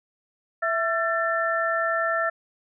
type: tone cluster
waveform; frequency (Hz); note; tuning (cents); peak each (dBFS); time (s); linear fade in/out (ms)
sine; 661 / 1350 / 1775; E5 / E6 / A6; +5 / +41 / +15; -26; 0.62-2.3; 10
effects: none